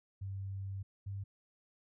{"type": "tone pair in turn", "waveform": "sine", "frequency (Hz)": [97.3, 98.72], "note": ["G2", "G2"], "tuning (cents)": [-12, 13], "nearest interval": "unison", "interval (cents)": 25, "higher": "second", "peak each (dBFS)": [-38, -38], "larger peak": "neither", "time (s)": [[0.21, 0.83], [1.06, 1.24]], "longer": "first", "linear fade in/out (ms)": 10, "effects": []}